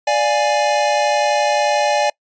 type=chord; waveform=square; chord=D diminished; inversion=none; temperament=equal; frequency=587.3 / 698.5 / 830.6 Hz; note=D5 / F5 / Ab5; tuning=0 / 0 / 0 cents; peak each=-18 / -24 / -18 dBFS; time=0.07-2.1 s; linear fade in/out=5 ms; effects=noise-tail reverb RT60 0.1 s tail -26 dB re dry + resampled to 16000 Hz